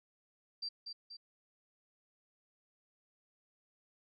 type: tone with echo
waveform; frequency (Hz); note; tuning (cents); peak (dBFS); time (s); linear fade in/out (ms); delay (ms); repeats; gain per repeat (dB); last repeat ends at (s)
sine; 4699; D8; 0; -37; 0.62-0.69; 10; 240; 2; -5; 1.17
effects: none